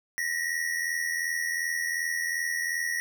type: tone pair together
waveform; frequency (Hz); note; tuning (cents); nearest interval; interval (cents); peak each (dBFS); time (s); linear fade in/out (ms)
square; 1858 / 1940.7; A#6 / B6; -6 / -31; minor second; 75; -31 / -31; 0.18-3; 0
effects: none